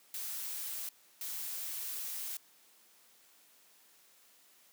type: noise bursts at uneven times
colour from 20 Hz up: blue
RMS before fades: -40 dBFS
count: 2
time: 0.14-0.89 / 1.21-2.37 s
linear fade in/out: 2 ms
effects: white hiss -64 dBFS RMS until 4.72 s + high-pass 200 Hz 12 dB/octave